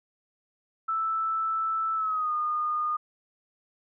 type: tone with pitch glide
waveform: sine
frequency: 1318.5 to 1223.1 Hz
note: E6 to D#6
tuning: 0 to -30 cents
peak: -25 dBFS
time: 0.88-2.97 s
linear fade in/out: 10 ms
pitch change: -130 cents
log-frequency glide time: 1.95-2.33 s
effects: none